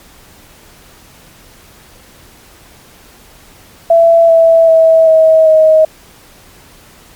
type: tone with pitch steps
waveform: sine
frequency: 668 / 658.4 / 649 / 639.7 / 630.5 Hz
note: E5 / E5 / E5 / D#5 / D#5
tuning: +23 / -2 / -27 / +48 / +23 cents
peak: -3 dBFS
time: 3.9-5.85 s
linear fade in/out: 5 ms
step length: 390 ms
effects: pink hiss -41 dBFS RMS until 7.15 s + MP3 96 kbps